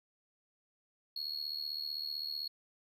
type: tone with amplitude modulation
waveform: triangle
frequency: 4324 Hz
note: C#8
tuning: 44 cents flat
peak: -32 dBFS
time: 1.16-2.48 s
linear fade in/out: 5 ms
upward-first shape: sine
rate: 75.7 Hz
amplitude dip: 80%
effects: none